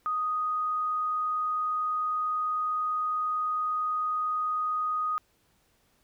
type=tone; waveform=sine; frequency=1244.5 Hz; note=D#6; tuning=in tune; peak=-26 dBFS; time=0.06-5.18 s; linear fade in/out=0 ms; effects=pink hiss -68 dBFS RMS until 6.03 s